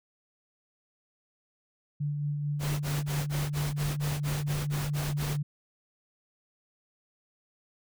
sine tone with tremolo, 146.2 Hz, D3, 7 cents flat, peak -27 dBFS, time 2-5.43 s, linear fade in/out 10 ms, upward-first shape sine, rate 4.5 Hz, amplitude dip 30%
pink noise bursts, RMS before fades -36 dBFS, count 12, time 2.59-5.374 s, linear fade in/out 50 ms, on 210 ms, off 24 ms
effects none

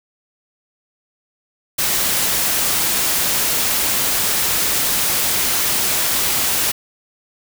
white noise, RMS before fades -18 dBFS, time 1.78-6.72 s, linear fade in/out 10 ms, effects none

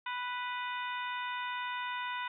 harmonic tone with a mistuned harmonic, 493.9 Hz, B4, in tune, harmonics 2 / 3 / 4 / 5 / 6 / 7, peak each -37 / -41 / -43 / -45 / -47 / -48 dBFS, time 0.06-2.28 s, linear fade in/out 5 ms, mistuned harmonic 7, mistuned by +75 cents, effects none

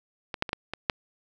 clicks, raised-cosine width 0.3 ms, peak -16 / -8 / -18 / -11 / -16 / -6 dBFS, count 6, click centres 0.342 / 0.424 / 0.492 / 0.531 / 0.736 / 0.898 s, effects none

